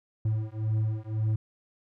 triangle beating tone pair, 108 / 109.9 Hz, A2 / A2, -32 / -2 cents, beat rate 1.9 Hz, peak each -27 dBFS, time 0.25-1.36 s, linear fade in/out 5 ms, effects none

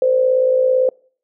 sine tone with amplitude modulation, 515 Hz, C5, 28 cents flat, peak -9 dBFS, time 0.02-0.89 s, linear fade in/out 2 ms, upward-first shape sine, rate 57.9 Hz, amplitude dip 60%, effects noise-tail reverb RT60 0.5 s tail -26 dB re dry

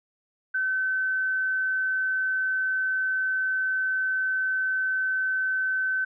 sine tone, 1528 Hz, G6, 45 cents flat, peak -23 dBFS, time 0.54-6.05 s, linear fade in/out 10 ms, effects none

